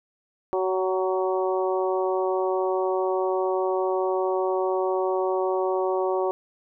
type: harmonic tone with a mistuned harmonic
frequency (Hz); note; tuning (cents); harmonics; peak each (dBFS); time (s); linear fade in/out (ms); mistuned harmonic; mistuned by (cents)
187.3; F#3; +21; 2 / 3 / 4 / 5 / 6; -24 / -28 / -30 / -32 / -34; 0.53-6.31; 0; 5; -16
effects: none